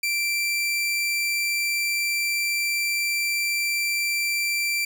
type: tone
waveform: sawtooth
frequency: 2349 Hz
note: D7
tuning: in tune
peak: -19 dBFS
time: 0.03-4.85 s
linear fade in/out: 5 ms
effects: none